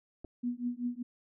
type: clicks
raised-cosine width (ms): 2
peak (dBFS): -33 / -32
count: 2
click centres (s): 0.245 / 0.248
type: tone with tremolo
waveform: sine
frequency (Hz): 243.4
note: B3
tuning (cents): -25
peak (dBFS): -28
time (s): 0.43-1.03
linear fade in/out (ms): 10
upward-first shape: triangle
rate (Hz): 5.2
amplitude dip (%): 100
effects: none